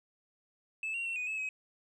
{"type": "tone with pitch steps", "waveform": "sine", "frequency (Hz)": [2616, 2752, 2712, 2485, 2595, 2541], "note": ["E7", "F7", "E7", "D#7", "E7", "D#7"], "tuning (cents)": [-14, -26, 49, -3, -28, 36], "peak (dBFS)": -31, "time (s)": [0.83, 1.49], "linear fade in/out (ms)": 2, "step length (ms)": 110, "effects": ["tanh soft clip ceiling -32 dBFS"]}